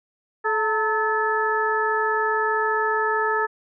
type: harmonic tone with a mistuned harmonic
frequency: 432.4 Hz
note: A4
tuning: 30 cents flat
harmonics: 1 / 2 / 3 / 4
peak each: -25 / -25 / -25 / -25 dBFS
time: 0.44-3.47 s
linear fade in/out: 20 ms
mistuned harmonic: 2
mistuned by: +66 cents
effects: none